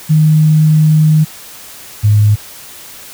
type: tone pair in turn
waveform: sine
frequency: 154.9 / 105.07 Hz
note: D#3 / G#2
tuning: -7 / +21 cents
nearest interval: perfect fifth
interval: 672 cents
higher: first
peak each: -5 dBFS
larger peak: neither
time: 0.09-1.25 / 2.03-2.36 s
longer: first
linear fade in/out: 20 ms
effects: white hiss -33 dBFS RMS until 3.13 s